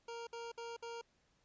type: tone bursts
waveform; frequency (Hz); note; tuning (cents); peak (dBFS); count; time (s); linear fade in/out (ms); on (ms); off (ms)
25% pulse; 466.2; A#4; 0; -40; 4; 0.08-1.014; 5; 190; 58
effects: pink hiss -75 dBFS RMS until 1.44 s + resampled to 16000 Hz